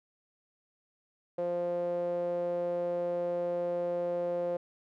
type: tone with band-pass filter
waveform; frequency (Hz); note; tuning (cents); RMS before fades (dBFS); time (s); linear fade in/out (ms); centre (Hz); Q
sawtooth; 174.61; F3; 0; -32; 1.38-4.57; 5; 530; 5.8
effects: none

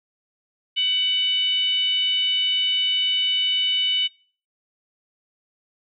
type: tone with frequency modulation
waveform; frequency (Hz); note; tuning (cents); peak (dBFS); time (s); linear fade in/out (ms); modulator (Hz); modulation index
sine; 2982; F#7; +13; -19; 0.76-4.08; 20; 722; 0.51
effects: noise-tail reverb RT60 0.4 s tail -21 dB re dry

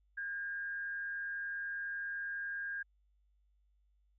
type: tone with frequency modulation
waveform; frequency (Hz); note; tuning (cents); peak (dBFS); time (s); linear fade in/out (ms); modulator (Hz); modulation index
sine; 1615; G#6; -49; -37; 0.17-2.83; 10; 128; 0.34
effects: added 50 Hz sine -69 dBFS peak until 4.18 s

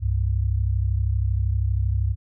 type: tone pair together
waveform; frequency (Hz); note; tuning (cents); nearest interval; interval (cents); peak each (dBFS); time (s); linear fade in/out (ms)
sine; 66.21 / 98.9; C2 / G2; +21 / +16; perfect fifth; 695; -22; 0-2.16; 50
effects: none

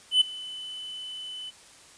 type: tone with ADSR envelope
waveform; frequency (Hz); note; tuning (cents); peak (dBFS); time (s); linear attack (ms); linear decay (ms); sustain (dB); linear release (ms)
triangle; 3014; F#7; +31; -13; 0.11-1.51; 100; 9; -21; 22
effects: white hiss -52 dBFS RMS until 1.97 s + resampled to 22050 Hz

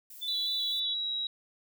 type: noise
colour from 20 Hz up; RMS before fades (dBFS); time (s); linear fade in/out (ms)
violet; -48; 0.1-0.8; 5
type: tone with vibrato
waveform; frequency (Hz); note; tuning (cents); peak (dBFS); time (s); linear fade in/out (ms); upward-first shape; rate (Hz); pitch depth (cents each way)
sine; 3466; A7; -27; -33; 0.21-0.95; 20; square; 3.9; 23
type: tone with pitch glide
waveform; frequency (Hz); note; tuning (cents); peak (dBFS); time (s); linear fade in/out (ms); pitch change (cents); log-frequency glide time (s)
sine; 3951 to 3856; B7 to B7; 0 to -42; -30; 0.28-1.27; 2; -42; 0.48-1.13
effects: none

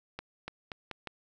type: accelerating click train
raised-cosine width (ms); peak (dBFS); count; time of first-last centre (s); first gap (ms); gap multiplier
0.3; -22; 5; 0.19-1.073; 290; 0.82
effects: none

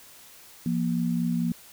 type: tone pair together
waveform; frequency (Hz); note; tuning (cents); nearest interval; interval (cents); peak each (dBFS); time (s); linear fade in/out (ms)
sine; 171.58 / 236; F3 / A#3; -30 / +22; tritone; 552; -26; 0.66-1.52; 2
effects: white hiss -50 dBFS RMS until 1.72 s

